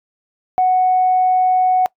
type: tone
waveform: sine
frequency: 740 Hz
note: F#5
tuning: in tune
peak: -10 dBFS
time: 0.58-1.86 s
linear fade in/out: 0 ms
effects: noise-tail reverb RT60 0.1 s tail -23 dB re dry + tanh soft clip ceiling -6 dBFS